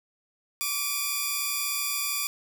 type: tone pair together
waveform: 5% pulse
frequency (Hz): 1151 / 2439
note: D6 / D#7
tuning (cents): -35 / -35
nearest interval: octave + minor second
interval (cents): 1300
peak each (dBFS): -19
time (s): 0.61-2.27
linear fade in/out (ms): 0
effects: none